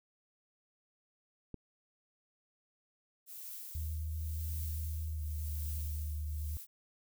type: click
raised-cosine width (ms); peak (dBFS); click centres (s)
3; -30; 1.543
type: noise with tremolo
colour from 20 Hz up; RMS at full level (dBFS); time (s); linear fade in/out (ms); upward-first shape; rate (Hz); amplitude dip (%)
violet; -45; 3.26-6.67; 50; triangle; 0.92; 75
type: tone with pitch glide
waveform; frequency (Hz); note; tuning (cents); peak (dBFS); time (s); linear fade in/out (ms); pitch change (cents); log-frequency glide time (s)
sine; 78.5 to 75.74; D#2 to D#2; +16 to -46; -35; 3.75-6.57; 0; -62; 5.14-5.23
effects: none